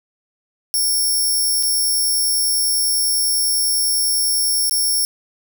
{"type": "tone with dropouts", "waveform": "10% pulse", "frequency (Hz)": 5470, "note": "F8", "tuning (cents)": -37, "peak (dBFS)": -10, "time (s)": [0.74, 5.05], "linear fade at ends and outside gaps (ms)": 0, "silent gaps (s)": [[1.627, 1.632], [4.696, 4.71]], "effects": []}